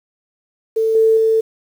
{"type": "tone with level steps", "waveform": "sine", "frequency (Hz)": 444.9, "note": "A4", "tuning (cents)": 19, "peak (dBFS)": [-13, -9, -11], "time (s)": [0.76, 1.41], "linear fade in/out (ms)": 10, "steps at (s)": [0.95, 1.17], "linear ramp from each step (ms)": 2, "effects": ["7-bit"]}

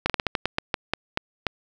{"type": "slowing click train", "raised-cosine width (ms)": 0.3, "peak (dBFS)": -6, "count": 12, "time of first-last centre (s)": [0.06, 1.467], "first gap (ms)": 37, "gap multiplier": 1.23, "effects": []}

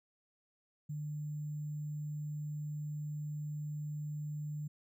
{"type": "tone with sample-and-hold", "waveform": "sine", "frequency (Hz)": 150, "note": "D3", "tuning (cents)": 37, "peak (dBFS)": -37, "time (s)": [0.89, 4.68], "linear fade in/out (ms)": 10, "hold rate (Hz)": 7350, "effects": []}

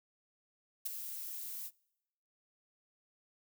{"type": "noise with ADSR envelope", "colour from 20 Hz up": "violet", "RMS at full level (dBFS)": -34, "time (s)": [0.85, 1.71], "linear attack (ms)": 13, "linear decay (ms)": 16, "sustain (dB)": -9, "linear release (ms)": 51, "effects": ["noise-tail reverb RT60 0.9 s tail -26 dB re dry"]}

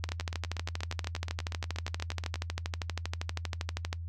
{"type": "two click trains", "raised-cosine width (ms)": 0.2, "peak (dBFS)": [-20, -16], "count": [20, 50], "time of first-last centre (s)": [[0.09, 2.357], [0.04, 3.929]], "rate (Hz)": [8.38, 12.6], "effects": ["noise-tail reverb RT60 0.1 s tail -20 dB re dry", "added 84 Hz sine -36 dBFS peak until 4.08 s"]}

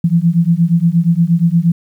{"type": "beating tone pair", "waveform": "sine", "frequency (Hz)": [164.81, 173.31], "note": ["E3", "F3"], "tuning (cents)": [0, -13], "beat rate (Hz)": 8.5, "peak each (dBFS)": -12, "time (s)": [0.04, 1.72], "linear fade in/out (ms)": 5, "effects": ["8-bit"]}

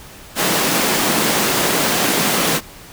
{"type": "high-pass noise", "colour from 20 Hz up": "pink", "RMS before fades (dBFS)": -17, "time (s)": [0.35, 2.61], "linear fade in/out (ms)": 50, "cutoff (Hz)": 170, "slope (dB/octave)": 24, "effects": ["pink hiss -39 dBFS RMS until 2.92 s"]}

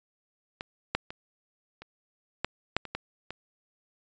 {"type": "clicks", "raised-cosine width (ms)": 0.3, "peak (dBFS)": [-19, -9, -23, -28, -11, -8, -24, -16, -21], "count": 9, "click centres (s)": [0.609, 0.95, 1.105, 1.82, 2.446, 2.766, 2.853, 2.95, 3.306], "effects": ["resampled to 16000 Hz"]}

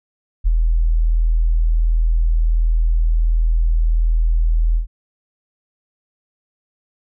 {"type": "tone with ADSR envelope", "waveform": "sine", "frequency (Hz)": 40.7, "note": "E1", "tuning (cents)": -21, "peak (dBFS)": -9, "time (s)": [0.44, 4.87], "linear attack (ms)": 31, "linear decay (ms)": 15, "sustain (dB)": -3, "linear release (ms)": 110, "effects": []}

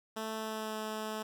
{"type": "tone with pitch glide", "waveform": "10% pulse", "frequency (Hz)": [220, 216.6], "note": ["A3", "A3"], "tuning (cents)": [0, -27], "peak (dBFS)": -28, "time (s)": [0.16, 1.23], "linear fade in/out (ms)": 10, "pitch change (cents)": -27, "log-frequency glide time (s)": [0.35, 0.77], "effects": []}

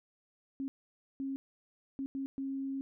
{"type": "tone bursts at uneven times", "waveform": "sine", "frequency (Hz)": 270.9, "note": "C#4", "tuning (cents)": -40, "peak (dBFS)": -34, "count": 5, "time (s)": [[0.6, 0.68], [1.2, 1.36], [1.99, 2.06], [2.15, 2.26], [2.38, 2.81]], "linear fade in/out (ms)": 0, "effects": []}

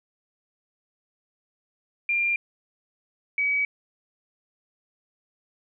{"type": "tone pair in turn", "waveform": "sine", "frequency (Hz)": [2391, 2274], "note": ["D7", "C#7"], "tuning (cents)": [30, 44], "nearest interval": "minor second", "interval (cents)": 86, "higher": "first", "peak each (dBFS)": -21, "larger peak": "neither", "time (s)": [[2.09, 2.36], [3.38, 3.65]], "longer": "neither", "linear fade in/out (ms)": 2, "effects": []}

